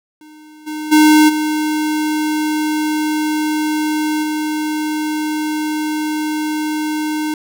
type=tone with level steps; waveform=square; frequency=306.3 Hz; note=D#4; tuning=27 cents flat; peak=-39 / -23 / -7 / -16 / -18 dBFS; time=0.21-7.34 s; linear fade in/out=2 ms; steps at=0.66 / 0.91 / 1.28 / 4.22 s; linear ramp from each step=20 ms; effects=none